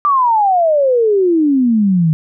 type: exponential sweep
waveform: sine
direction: down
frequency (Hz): 1192 to 153.3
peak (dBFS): -9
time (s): 0.05-2.13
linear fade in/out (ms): 0
effects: none